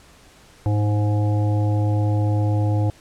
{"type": "harmonic tone with a mistuned harmonic", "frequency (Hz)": 104.7, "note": "G#2", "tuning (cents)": 15, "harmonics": [1, 3, 5, 7, 8], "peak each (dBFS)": [-17, -27, -31, -34, -35], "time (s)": [0.66, 2.9], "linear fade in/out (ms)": 0, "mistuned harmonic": 7, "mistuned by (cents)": -26, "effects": ["pink hiss -50 dBFS RMS until 3 s", "low-pass 10000 Hz 12 dB/octave"]}